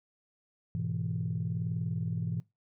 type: chord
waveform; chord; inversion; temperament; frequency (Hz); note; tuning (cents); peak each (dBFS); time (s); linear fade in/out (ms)
sine; E major; first; equal; 103.83 / 123.47 / 164.81; G#2 / B2 / E3; 0 / 0 / 0; -35 / -35 / -33; 0.75-2.4; 0
effects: noise-tail reverb RT60 0.2 s tail -20 dB re dry + tanh soft clip ceiling -23 dBFS